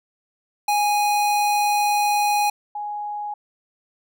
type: tone pair in turn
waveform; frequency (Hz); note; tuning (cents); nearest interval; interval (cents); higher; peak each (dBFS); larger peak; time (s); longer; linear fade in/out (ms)
square / sine; 828 / 831.4; G#5 / G#5; -5 / +2; unison; 7; second; -18 / -26; first; 0.68-2.5 / 2.75-3.34; first; 5
effects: none